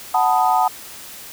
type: chord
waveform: sine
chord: B dominant seventh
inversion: second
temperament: equal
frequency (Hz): 740 / 880 / 987.8 / 1244.5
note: F#5 / A5 / B5 / D#6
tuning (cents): 0 / 0 / 0 / 0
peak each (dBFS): -17 / -18 / -22 / -22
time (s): 0.14-0.68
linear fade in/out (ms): 5
effects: white hiss -37 dBFS RMS until 1.32 s